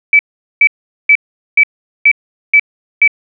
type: tone bursts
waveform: sine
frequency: 2304 Hz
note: D7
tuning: 34 cents flat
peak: -3 dBFS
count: 7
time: 0.13-3.077 s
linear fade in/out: 2 ms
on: 61 ms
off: 420 ms
effects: none